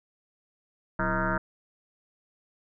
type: tone with frequency modulation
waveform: sine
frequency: 784 Hz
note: G5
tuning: in tune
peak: -24 dBFS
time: 0.99-1.38 s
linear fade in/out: 5 ms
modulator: 150 Hz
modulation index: 5.5
effects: none